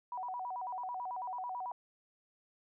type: tone with vibrato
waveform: sine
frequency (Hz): 853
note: G#5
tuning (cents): +46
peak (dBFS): -37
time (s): 0.12-1.72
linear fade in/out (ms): 2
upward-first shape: square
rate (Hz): 9.1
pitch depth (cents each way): 230
effects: none